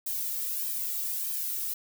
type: noise with flanger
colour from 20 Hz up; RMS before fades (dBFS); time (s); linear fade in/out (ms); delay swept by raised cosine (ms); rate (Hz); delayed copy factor
violet; -32; 0.06-1.74; 5; 1.4 to 2; 1.6; -0.95
effects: none